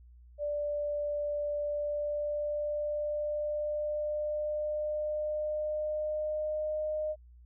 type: tone with pitch glide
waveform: sine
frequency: 587.3 to 613.3 Hz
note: D5 to D#5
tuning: 0 to -25 cents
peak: -30 dBFS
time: 0.38-7.16 s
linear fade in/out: 50 ms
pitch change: +75 cents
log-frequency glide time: 1.6-6.79 s
effects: added 60 Hz sine -52 dBFS peak until 7.45 s